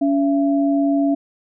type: tone pair together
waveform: sine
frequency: 282.4 / 673 Hz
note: C#4 / E5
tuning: +32 / +36 cents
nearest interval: octave + minor third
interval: 1504 cents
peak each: -15 / -22 dBFS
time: 0.01-1.15 s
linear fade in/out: 10 ms
effects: none